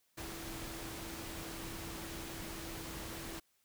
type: tone in noise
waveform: sine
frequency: 329.6 Hz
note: E4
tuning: in tune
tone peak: -49 dBFS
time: 0.17-3.4 s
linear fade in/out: 10 ms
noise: pink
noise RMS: -45 dBFS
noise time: 0.17-3.4 s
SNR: -7 dB
effects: white hiss -75 dBFS RMS until 3.64 s